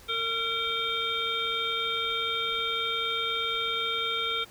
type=harmonic tone with a mistuned harmonic; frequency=456 Hz; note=A#4; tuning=38 cents flat; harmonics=1 / 3 / 5 / 7 / 8; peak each=-37 / -32 / -34 / -33 / -32 dBFS; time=0.08-4.45 s; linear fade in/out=20 ms; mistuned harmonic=5; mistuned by=+21 cents; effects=pink hiss -52 dBFS RMS until 4.5 s